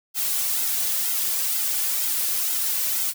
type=noise with flanger; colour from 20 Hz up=blue; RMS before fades=-24 dBFS; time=0.14-3.14 s; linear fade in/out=50 ms; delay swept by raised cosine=1.7 to 3.2 ms; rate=2.1 Hz; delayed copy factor=-0.85; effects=none